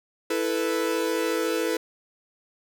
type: chord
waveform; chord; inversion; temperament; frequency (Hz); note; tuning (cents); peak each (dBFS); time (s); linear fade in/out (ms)
45% pulse; E suspended fourth; none; equal; 329.6 / 440 / 493.9; E4 / A4 / B4; 0 / 0 / 0; -28; 0.3-1.77; 5
effects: none